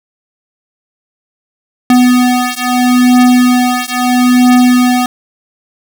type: beating tone pair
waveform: square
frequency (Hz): 248.4 / 249.16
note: B3 / B3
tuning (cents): +10 / +15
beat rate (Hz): 0.76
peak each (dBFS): -10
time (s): 1.9-5.06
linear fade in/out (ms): 2
effects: none